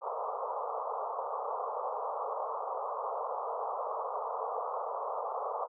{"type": "band-pass noise", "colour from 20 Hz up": "white", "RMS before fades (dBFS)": -36, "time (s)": [0.01, 5.68], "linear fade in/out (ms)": 50, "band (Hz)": [440, 1200], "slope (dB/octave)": 96, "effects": []}